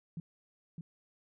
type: tone with echo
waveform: sine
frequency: 164.81 Hz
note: E3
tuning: in tune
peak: -37 dBFS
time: 0.17-0.2 s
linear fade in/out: 2 ms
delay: 610 ms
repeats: 1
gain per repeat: -3 dB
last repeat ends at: 0.81 s
effects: none